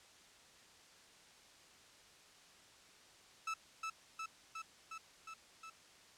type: tone with echo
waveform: 30% pulse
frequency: 1311 Hz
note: E6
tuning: 10 cents flat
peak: -35 dBFS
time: 3.47-3.54 s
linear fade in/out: 5 ms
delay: 360 ms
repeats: 6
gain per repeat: -2 dB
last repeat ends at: 5.7 s
effects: white hiss -62 dBFS RMS until 6.17 s + low-pass 7000 Hz 12 dB/octave